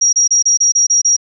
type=tone bursts; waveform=sine; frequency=5690 Hz; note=F8; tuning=31 cents sharp; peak=-8 dBFS; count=8; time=0.01-1.166 s; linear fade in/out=10 ms; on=120 ms; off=28 ms; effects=none